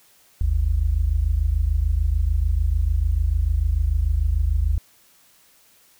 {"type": "tone pair together", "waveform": "sine", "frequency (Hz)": [50.23, 77], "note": ["G1", "D#2"], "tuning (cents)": [43, -17], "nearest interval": "perfect fifth", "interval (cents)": 740, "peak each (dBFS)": -20, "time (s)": [0.41, 4.78], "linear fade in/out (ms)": 0, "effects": ["white hiss -56 dBFS RMS until 5.99 s"]}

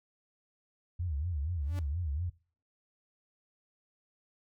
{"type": "tone with vibrato", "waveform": "sine", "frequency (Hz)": 79.1, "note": "D#2", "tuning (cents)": 29, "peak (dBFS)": -31, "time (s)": [0.99, 2.3], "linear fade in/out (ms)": 10, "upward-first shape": "sine", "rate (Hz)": 4.2, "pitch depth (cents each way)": 230}
{"type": "tone with exponential growth", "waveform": "sawtooth", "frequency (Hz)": 289.4, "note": "D4", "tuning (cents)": -25, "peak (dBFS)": -36, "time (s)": [1.59, 1.79], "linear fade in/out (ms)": 1, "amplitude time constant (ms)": 42}
{"effects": ["noise-tail reverb RT60 0.4 s tail -19 dB re dry"]}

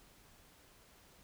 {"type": "silence", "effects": ["pink hiss -63 dBFS RMS until 1.23 s"]}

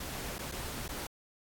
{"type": "noise with dropouts", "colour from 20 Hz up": "pink", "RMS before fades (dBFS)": -40, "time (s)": [0, 1.07], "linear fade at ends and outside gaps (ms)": 5, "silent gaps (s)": [[0.384, 0.389], [0.516, 0.52], [0.881, 0.889]], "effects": ["AAC 64 kbps"]}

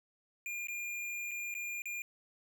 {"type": "tone with dropouts", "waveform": "square", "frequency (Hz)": 2409, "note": "D7", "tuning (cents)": 43, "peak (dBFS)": -38, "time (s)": [0.46, 2.02], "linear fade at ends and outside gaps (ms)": 1, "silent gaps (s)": [[0.671, 0.684], [1.311, 1.315], [1.541, 1.55], [1.82, 1.856]], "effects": []}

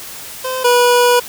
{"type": "tone pair in turn", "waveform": "25% pulse", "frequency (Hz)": [515, 487.5], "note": ["C5", "B4"], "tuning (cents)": [-28, -23], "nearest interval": "minor second", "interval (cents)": 95, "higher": "first", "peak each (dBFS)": [-15, -5], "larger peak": "second", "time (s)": [[0.44, 0.64], [0.64, 1.2]], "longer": "second", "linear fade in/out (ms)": 10, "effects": ["white hiss -31 dBFS RMS until 1.28 s"]}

